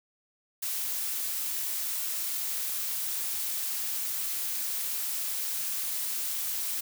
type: noise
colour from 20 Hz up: blue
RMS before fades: -32 dBFS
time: 0.62-6.81 s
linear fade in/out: 10 ms
effects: none